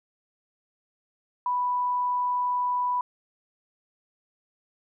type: tone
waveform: sine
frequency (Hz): 987.8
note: B5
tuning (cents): 0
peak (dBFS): -23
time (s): 1.46-3.01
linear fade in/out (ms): 2
effects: none